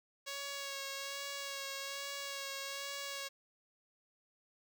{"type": "tone with vibrato", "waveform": "5% pulse", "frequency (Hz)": 554.4, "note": "C#5", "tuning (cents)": 0, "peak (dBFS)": -29, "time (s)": [0.26, 3.29], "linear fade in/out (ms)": 20, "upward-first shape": "sine", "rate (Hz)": 1.2, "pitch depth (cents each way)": 20, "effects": []}